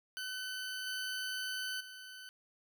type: tone with level steps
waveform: 20% pulse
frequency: 1512 Hz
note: F#6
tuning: 37 cents sharp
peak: -34 / -32 / -43 dBFS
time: 0.17-2.29 s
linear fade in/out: 0 ms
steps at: 0.86 / 1.8 s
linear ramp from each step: 10 ms
effects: none